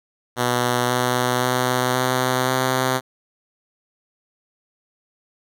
5% pulse tone with pitch steps, 123 / 124.57 / 126.17 / 127.78 / 129.41 Hz, B2 / B2 / B2 / C3 / C3, -7 / +15 / +37 / -41 / -19 cents, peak -7 dBFS, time 0.36-3.01 s, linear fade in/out 50 ms, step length 530 ms, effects none

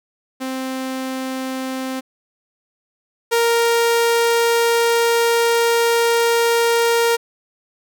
sawtooth tone pair in turn, 261.6 / 466.1 Hz, C4 / A#4, 0 / 0 cents, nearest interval minor seventh, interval 1000 cents, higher second, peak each -19 / -10 dBFS, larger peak second, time 0.4-2.01 / 3.31-7.17 s, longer second, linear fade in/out 20 ms, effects none

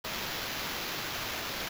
white noise with sample-and-hold, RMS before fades -36 dBFS, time 0.04-1.69 s, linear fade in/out 10 ms, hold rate 8820 Hz, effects none

